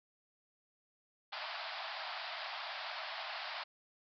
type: band-pass noise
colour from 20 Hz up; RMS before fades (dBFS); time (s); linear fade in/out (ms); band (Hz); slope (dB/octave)
pink; -43; 1.32-3.64; 10; 620 to 5000; 96
effects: none